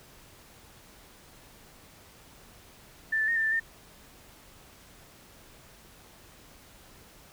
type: tone with pitch steps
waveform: sine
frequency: 1772 / 1755 / 1849 / 1787 / 1768 / 1814 Hz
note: A6 / A6 / A#6 / A6 / A6 / A#6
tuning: +12 / -5 / -15 / +26 / +8 / -48 cents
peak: -24 dBFS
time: 3.12-3.6 s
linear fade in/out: 10 ms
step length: 80 ms
effects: pink hiss -54 dBFS RMS until 7.32 s